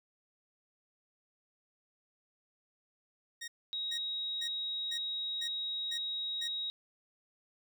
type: tone bursts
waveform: 15% pulse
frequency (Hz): 1864.7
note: A#6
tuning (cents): 0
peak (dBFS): -34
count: 7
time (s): 3.41-6.48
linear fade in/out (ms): 10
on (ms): 70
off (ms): 430
type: tone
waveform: sine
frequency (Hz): 3800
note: A#7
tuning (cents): +33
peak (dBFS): -34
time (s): 3.73-6.7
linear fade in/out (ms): 0
effects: none